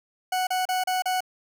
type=tone bursts; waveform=40% pulse; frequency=740 Hz; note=F#5; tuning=in tune; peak=-22 dBFS; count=5; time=0.32-1.206 s; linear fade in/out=5 ms; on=150 ms; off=34 ms; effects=none